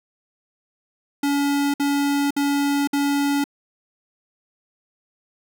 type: tone bursts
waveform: square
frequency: 283.8 Hz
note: C#4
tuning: 41 cents sharp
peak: -19 dBFS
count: 4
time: 1.23-3.441 s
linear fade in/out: 5 ms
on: 510 ms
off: 57 ms
effects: none